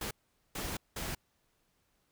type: noise bursts at uneven times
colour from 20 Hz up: pink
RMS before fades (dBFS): -38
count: 3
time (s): 0.01-0.11 / 0.55-0.77 / 0.96-1.15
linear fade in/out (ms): 5
effects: pink hiss -75 dBFS RMS until 2.11 s